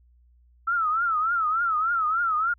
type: tone with vibrato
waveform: sine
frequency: 1318.5 Hz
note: E6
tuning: in tune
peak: -21 dBFS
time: 0.67-2.54 s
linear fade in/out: 10 ms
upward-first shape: triangle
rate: 3.4 Hz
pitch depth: 150 cents each way
effects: added 60 Hz sine -55 dBFS peak until 2.58 s